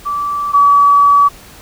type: tone pair in turn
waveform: sine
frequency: 1160 / 1142 Hz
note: D6 / D6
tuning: -22 / -49 cents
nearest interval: unison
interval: 27 cents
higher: first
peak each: -15 / -5 dBFS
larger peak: second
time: 0.05-0.53 / 0.53-1.29 s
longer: second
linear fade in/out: 20 ms
effects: pink hiss -38 dBFS RMS until 1.61 s